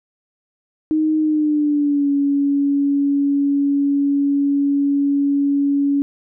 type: tone with pitch glide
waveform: sine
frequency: 311.1 to 282 Hz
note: D#4 to C#4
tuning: 0 to +30 cents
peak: -14 dBFS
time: 0.91-6.02 s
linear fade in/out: 0 ms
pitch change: -170 cents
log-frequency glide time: 1.18-2.1 s
effects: none